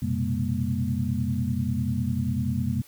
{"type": "tone cluster", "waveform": "sine", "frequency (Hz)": [89.5, 121.1, 131.2, 203.2, 236.7], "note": ["F2", "B2", "C3", "G#3", "A#3"], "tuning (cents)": [43, -34, 5, -38, 27], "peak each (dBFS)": -30, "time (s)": [0.02, 2.82], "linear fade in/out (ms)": 5, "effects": ["white hiss -53 dBFS RMS until 2.87 s"]}